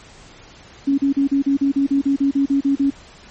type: tone bursts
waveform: sine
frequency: 277.2 Hz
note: C#4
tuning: in tune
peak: -13 dBFS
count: 14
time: 0.87-2.904 s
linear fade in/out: 10 ms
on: 110 ms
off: 38 ms
effects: pink hiss -44 dBFS RMS until 3.3 s + MP3 32 kbps